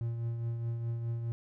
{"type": "tone with tremolo", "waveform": "triangle", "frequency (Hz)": 116.54, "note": "A#2", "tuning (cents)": 0, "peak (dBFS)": -28, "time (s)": [0.01, 1.32], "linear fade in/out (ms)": 0, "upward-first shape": "triangle", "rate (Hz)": 4.8, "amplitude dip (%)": 45, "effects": []}